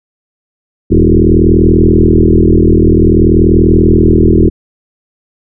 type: tone with frequency modulation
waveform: sine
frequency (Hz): 205.4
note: G#3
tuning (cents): -19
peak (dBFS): -3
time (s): 0.9-4.5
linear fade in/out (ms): 20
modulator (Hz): 40.5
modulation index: 4.6
effects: none